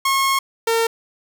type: tone pair in turn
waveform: sawtooth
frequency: 1085 / 456.2 Hz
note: C#6 / A#4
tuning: -37 / -37 cents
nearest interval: octave + minor third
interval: 1500 cents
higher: first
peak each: -12 dBFS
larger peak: neither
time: 0.05-0.39 / 0.67-0.87 s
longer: first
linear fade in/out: 5 ms
effects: none